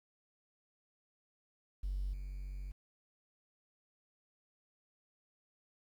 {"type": "tone with level steps", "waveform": "triangle", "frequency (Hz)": 47.38, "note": "F#1", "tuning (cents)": 42, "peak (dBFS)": [-31, -38], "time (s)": [1.83, 2.72], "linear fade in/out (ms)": 10, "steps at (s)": 2.13, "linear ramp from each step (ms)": 5, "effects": ["tanh soft clip ceiling -31 dBFS", "11-bit"]}